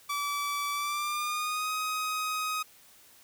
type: tone with pitch glide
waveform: sawtooth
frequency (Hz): 1153 to 1257.4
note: D6 to D#6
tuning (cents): -32 to +18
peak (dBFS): -26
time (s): 0.09-2.63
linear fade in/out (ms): 10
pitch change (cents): +150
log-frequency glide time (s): 0.72-1.71
effects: white hiss -57 dBFS RMS until 3.23 s